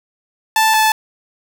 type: tone pair in turn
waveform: sawtooth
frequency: 880 / 871.9 Hz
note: A5 / A5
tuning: 0 / -16 cents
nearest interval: unison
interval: 16 cents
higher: first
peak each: -7 dBFS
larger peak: neither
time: 0.56-0.74 / 0.74-0.92 s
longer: neither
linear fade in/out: 2 ms
effects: 7-bit